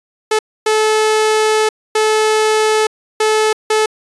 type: tone bursts at uneven times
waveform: sawtooth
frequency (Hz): 433.1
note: A4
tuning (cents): -27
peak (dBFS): -7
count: 5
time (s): 0.31-0.39 / 0.66-1.69 / 1.95-2.87 / 3.2-3.53 / 3.7-3.86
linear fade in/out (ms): 5
effects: resampled to 24000 Hz